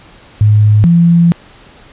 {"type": "tone pair in turn", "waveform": "sine", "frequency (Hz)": [105.6, 170.26], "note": ["G#2", "F3"], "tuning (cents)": [29, -44], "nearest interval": "minor sixth", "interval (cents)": 827, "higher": "second", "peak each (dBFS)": -4, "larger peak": "neither", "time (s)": [[0.41, 0.84], [0.84, 1.32]], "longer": "second", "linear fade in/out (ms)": 0, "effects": ["pink hiss -40 dBFS RMS until 1.92 s", "resampled to 8000 Hz"]}